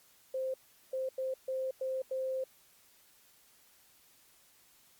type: tone bursts at uneven times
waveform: sine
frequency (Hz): 523.3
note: C5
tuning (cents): 0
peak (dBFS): -32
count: 6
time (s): 0.34-0.54 / 0.93-1.09 / 1.18-1.34 / 1.48-1.71 / 1.81-2.02 / 2.11-2.44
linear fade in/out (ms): 5
effects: white hiss -64 dBFS RMS until 4.99 s + Opus 48 kbps